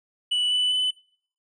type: tone with pitch steps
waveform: triangle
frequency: 2960 / 2984 / 3008 Hz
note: F#7 / F#7 / F#7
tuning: 0 / +14 / +28 cents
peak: -19 dBFS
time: 0.31-0.91 s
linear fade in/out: 10 ms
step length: 200 ms
effects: noise-tail reverb RT60 0.5 s tail -20 dB re dry + resampled to 22050 Hz